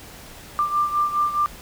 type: beating tone pair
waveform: sine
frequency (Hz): 1186 / 1190.8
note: D6 / D6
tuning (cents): +17 / +24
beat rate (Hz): 4.8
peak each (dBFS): -20 / -25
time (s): 0.59-1.46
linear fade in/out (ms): 0
effects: pink hiss -42 dBFS RMS until 1.61 s